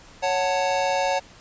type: chord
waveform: square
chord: F# minor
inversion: second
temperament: just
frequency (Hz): 555 / 740 / 888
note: C#5 / F#5 / A5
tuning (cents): +2 / 0 / +16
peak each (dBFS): -25 / -26 / -27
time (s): 0.22-1.2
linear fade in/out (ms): 20
effects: pink hiss -48 dBFS RMS until 1.4 s + resampled to 16000 Hz